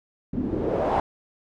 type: noise with low-pass filter sweep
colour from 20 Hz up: white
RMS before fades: -25 dBFS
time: 0.33-1 s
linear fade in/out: 2 ms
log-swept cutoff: 220 to 860 Hz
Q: 3.2
effects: none